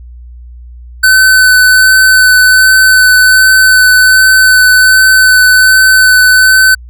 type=tone with vibrato; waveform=square; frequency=1514 Hz; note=F#6; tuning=39 cents sharp; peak=-3 dBFS; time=1.03-6.75 s; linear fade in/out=10 ms; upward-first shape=sine; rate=1.3 Hz; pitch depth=11 cents each way; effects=added 60 Hz sine -27 dBFS peak until 6.89 s